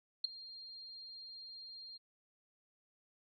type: tone with ADSR envelope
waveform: sine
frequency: 4205 Hz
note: C8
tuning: 8 cents sharp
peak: -27 dBFS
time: 0.24-1.98 s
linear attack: 7 ms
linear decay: 8 ms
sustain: -21 dB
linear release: 19 ms
effects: none